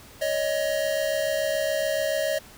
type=tone pair together; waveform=square; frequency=561 / 628 Hz; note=C#5 / D#5; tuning=+21 / +16 cents; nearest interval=major second; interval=195 cents; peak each=-28 / -26 dBFS; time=0.21-2.39 s; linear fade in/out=10 ms; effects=pink hiss -48 dBFS RMS until 2.57 s